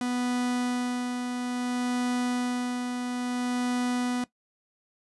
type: tone with tremolo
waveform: 45% pulse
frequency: 246.9 Hz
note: B3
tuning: in tune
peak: -25 dBFS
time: 0.01-4.24 s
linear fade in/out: 2 ms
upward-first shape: sine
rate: 0.59 Hz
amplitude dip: 40%
effects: noise-tail reverb RT60 0.1 s tail -17 dB re dry + resampled to 24000 Hz